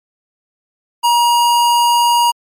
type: tone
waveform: square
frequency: 951 Hz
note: A#5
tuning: 34 cents sharp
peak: -10 dBFS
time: 1.03-2.32 s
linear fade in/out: 20 ms
effects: MP3 64 kbps